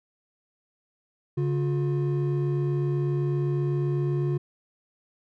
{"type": "tone pair together", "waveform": "triangle", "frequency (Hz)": [141.5, 356.6], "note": ["C#3", "F4"], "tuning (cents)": [36, 36], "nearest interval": "octave + major third", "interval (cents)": 1600, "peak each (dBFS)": [-22, -27], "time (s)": [1.37, 4.38], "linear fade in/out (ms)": 10, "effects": []}